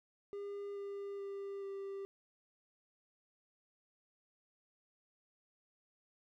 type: tone with pitch steps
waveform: triangle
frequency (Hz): 403.7 / 400.2 / 396.8 / 393.3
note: G#4 / G4 / G4 / G4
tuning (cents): -49 / +36 / +21 / +6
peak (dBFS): -39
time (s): 0.33-2.05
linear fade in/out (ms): 0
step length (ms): 430
effects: none